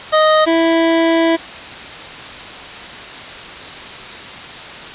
25% pulse tone pair in turn, 622.3 / 329.7 Hz, D#5 / E4, 0 / 0 cents, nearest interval major seventh, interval 1100 cents, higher first, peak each -5 / -7 dBFS, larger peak first, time 0.12-0.46 / 0.46-1.37 s, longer second, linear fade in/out 20 ms, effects white hiss -30 dBFS RMS until 4.94 s + resampled to 8000 Hz

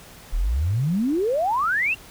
sine exponential sweep, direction up, 34.65 to 2833 Hz, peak -19 dBFS, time 0.32-1.95 s, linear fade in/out 20 ms, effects pink hiss -45 dBFS RMS until 2.1 s

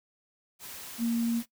sine tone in noise, 232.7 Hz, A#3, 3 cents flat, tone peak -25 dBFS, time 0.98-1.43 s, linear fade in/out 50 ms, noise white, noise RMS -43 dBFS, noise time 0.59-1.46 s, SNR +15 dB, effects noise-tail reverb RT60 0.1 s tail -19 dB re dry

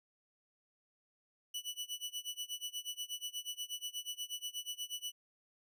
sawtooth tone with tremolo, 2960 Hz, F#7, in tune, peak -34 dBFS, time 1.54-5.12 s, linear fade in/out 5 ms, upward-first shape sine, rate 8.3 Hz, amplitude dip 95%, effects none

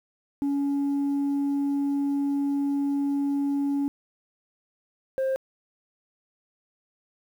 sine tone pair in turn, 281.5 / 529.7 Hz, C#4 / C5, +27 / +21 cents, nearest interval major seventh, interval 1094 cents, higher second, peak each -20 dBFS, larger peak neither, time 0.42-3.88 / 5.18-5.36 s, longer first, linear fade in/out 0 ms, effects tanh soft clip ceiling -22 dBFS + 9-bit

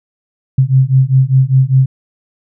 sine beating tone pair, 129.6 / 134.6 Hz, C3 / C3, -16 / +49 cents, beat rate 5 Hz, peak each -10 dBFS, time 0.58-1.86 s, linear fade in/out 5 ms, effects none

